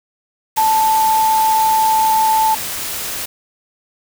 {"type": "tone in noise", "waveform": "sine", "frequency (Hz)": 880, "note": "A5", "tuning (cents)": 0, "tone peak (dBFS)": -11, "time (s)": [0.57, 2.55], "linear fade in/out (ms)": 10, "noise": "white", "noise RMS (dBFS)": -24, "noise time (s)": [0.56, 3.26], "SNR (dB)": 10, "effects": []}